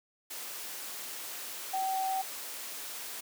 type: tone in noise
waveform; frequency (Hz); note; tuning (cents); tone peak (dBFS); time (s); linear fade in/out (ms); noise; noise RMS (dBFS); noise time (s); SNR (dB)
sine; 765; G5; -42; -29; 1.73-2.22; 10; white; -41; 0.3-3.21; +9
effects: high-pass 300 Hz 12 dB/octave